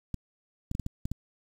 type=clicks; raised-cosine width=5 ms; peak=-20 dBFS; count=7; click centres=0.143 / 0.714 / 0.751 / 0.797 / 0.864 / 1.055 / 1.116 s; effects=8-bit